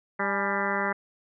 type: harmonic tone with a mistuned harmonic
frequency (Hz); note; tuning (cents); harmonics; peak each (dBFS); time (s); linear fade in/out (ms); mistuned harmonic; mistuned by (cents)
198.4; G3; +21; 1 / 2 / 3 / 4 / 5 / 6 / 7 / 8 / 9 / 10; -34 / -34 / -34 / -34 / -34 / -34 / -34 / -34 / -34 / -34; 0.19-0.93; 10; 4; +75
effects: none